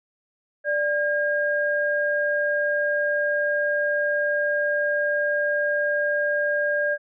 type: tone pair together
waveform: sine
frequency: 587.3 / 1619.4 Hz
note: D5 / G#6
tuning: 0 / -44 cents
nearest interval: octave + tritone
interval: 1756 cents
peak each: -23 dBFS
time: 0.64-6.98 s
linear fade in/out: 50 ms
effects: none